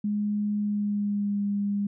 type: tone with pitch glide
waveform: sine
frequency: 207.7 to 202.5 Hz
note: G#3 to G#3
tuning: 0 to -43 cents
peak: -24 dBFS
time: 0.04-1.87 s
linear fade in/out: 5 ms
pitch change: -43 cents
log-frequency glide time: 0.58-1.43 s
effects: none